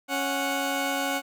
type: tone pair together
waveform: 15% pulse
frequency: 276.4 / 738 Hz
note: C#4 / F#5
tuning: -5 / -5 cents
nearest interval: octave + perfect fourth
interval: 1700 cents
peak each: -22 dBFS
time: 0.08-1.22 s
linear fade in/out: 50 ms
effects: none